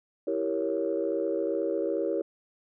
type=chord; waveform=sine; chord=E diminished seventh; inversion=none; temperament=equal; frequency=329.6 / 392 / 466.2 / 554.4 Hz; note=E4 / G4 / Bb4 / Db5; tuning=0 / 0 / 0 / 0 cents; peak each=-31 dBFS; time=0.27-2.22 s; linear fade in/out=5 ms; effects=tanh soft clip ceiling -17 dBFS